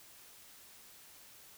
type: silence
effects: white hiss -57 dBFS RMS until 1.57 s